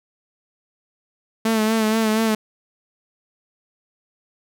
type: tone with vibrato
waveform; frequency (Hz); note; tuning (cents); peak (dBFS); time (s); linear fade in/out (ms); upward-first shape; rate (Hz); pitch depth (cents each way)
sawtooth; 220; A3; 0; -13; 1.45-2.35; 5; sine; 4.2; 40
effects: none